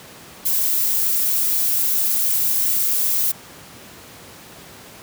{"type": "noise", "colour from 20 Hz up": "violet", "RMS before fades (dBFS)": -19, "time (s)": [0.45, 3.32], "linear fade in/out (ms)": 10, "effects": ["pink hiss -41 dBFS RMS until 5.02 s", "high-pass 100 Hz 12 dB/octave"]}